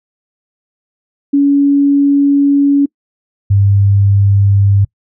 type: tone pair in turn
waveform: sine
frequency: 282.2 / 99.77 Hz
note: C#4 / G2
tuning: +31 / +31 cents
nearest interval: octave + tritone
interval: 1800 cents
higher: first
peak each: -6 dBFS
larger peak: neither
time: 1.33-2.86 / 3.5-4.85 s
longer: first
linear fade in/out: 10 ms
effects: noise-tail reverb RT60 0.1 s tail -25 dB re dry